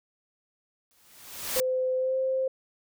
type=noise with exponential growth; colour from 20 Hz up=white; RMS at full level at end=-27 dBFS; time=0.91-1.6 s; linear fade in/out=0 ms; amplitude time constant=150 ms
type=tone with pitch glide; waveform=sine; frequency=514 to 524.8 Hz; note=C5 to C5; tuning=-31 to +5 cents; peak=-24 dBFS; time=1.56-2.48 s; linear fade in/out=5 ms; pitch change=+36 cents; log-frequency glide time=1.97-2.17 s
effects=none